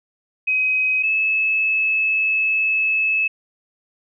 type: tone pair in turn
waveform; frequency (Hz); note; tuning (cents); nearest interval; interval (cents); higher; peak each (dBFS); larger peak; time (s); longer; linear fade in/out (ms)
sine; 2528 / 2599; D#7 / E7; +27 / -25; unison; 48; second; -16; neither; 0.47-1.03 / 1.03-3.28; second; 10
effects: none